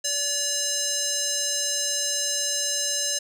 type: tone with band-pass filter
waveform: square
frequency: 574 Hz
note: D5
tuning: 40 cents flat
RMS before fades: -26 dBFS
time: 0.04-3.19 s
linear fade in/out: 10 ms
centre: 6300 Hz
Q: 2.8
effects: none